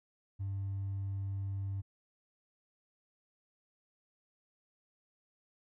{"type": "tone with hard clipping", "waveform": "triangle", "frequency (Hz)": 98, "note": "G2", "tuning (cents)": 0, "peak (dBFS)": -34, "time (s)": [0.39, 1.82], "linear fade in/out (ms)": 20, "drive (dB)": 2, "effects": []}